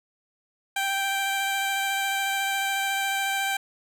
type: tone with vibrato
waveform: 15% pulse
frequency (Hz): 784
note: G5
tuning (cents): 0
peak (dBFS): -18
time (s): 0.76-3.57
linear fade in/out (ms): 5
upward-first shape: square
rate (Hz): 14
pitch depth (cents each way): 9
effects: none